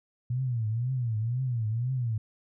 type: tone with vibrato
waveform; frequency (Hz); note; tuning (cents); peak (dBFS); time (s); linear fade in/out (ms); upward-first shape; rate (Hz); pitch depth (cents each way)
sine; 118.9; A#2; +35; -26; 0.3-2.18; 5; triangle; 2; 200
effects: none